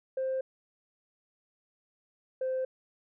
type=tone pair in turn; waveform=sine; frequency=525 / 519.3 Hz; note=C5 / C5; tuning=+6 / -13 cents; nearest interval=unison; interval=19 cents; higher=first; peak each=-27 dBFS; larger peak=neither; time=0.17-0.41 / 2.41-2.65 s; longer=neither; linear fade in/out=5 ms; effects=tanh soft clip ceiling -26 dBFS